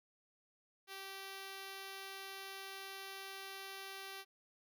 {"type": "tone", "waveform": "5% pulse", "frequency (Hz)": 388.6, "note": "G4", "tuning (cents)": -15, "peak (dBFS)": -35, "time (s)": [0.87, 4.25], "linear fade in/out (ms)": 50, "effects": []}